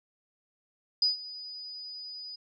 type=tone with ADSR envelope; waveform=sine; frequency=4955 Hz; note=D#8; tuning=8 cents flat; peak=-20 dBFS; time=1.02-2.36 s; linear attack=3 ms; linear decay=140 ms; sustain=-19 dB; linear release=12 ms; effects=none